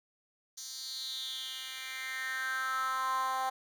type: tone with high-pass filter sweep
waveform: 10% pulse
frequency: 261.6 Hz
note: C4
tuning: in tune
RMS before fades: -36 dBFS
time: 0.57-3.5 s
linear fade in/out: 10 ms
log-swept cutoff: 5500 to 830 Hz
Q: 5.3
effects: none